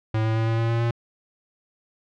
square tone with pitch steps, 110 / 111.15 / 112.31 / 113.49 / 114.67 / 115.87 / 117.08 Hz, A2 / A2 / A2 / A#2 / A#2 / A#2 / A#2, 0 / +18 / +36 / -46 / -28 / -10 / +8 cents, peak -21 dBFS, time 0.14-0.91 s, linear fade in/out 5 ms, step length 110 ms, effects low-pass 3000 Hz 12 dB/octave

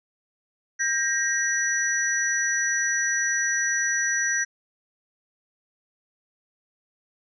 sine tone cluster, 1597 / 1875 / 5890 Hz, G6 / A#6 / F#8, +32 / +10 / -9 cents, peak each -26 dBFS, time 0.79-4.45 s, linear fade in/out 20 ms, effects none

